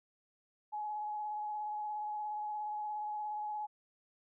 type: tone with vibrato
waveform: sine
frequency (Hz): 844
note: G#5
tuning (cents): +28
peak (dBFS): -36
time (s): 0.72-3.67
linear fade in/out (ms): 20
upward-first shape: triangle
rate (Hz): 17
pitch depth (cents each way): 21
effects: none